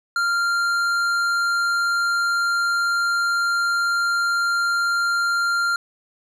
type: tone with tanh clipping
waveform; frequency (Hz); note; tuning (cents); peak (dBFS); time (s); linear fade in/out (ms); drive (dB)
sine; 1391; F6; -7; -20; 0.16-5.76; 2; 12
effects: none